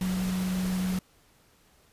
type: tone in noise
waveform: sine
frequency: 185 Hz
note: F#3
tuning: in tune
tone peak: -26 dBFS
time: 0.01-0.99 s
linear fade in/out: 2 ms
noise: pink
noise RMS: -38 dBFS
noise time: 0.01-0.99 s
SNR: +9 dB
effects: pink hiss -62 dBFS RMS until 1.92 s + resampled to 32000 Hz